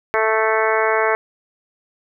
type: harmonic tone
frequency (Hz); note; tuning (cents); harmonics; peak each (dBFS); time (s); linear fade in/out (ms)
220; A3; 0; 2 / 3 / 4 / 5 / 6 / 7 / 8 / 9 / 10; -20 / -22 / -23 / -24 / -25 / -25 / -26 / -27 / -27; 0.14-1.15; 0
effects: none